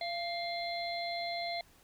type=harmonic tone with a mistuned harmonic; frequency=687 Hz; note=F5; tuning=29 cents flat; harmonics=1 / 3 / 5 / 6; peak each=-36 / -41 / -48 / -41 dBFS; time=0.01-1.61 s; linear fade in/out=2 ms; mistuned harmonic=3; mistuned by=+38 cents; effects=pink hiss -63 dBFS RMS until 1.83 s